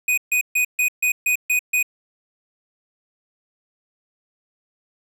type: tone bursts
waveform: square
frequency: 2489 Hz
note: D#7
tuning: in tune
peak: -17 dBFS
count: 8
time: 0.08-1.828 s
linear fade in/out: 5 ms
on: 96 ms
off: 140 ms
effects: none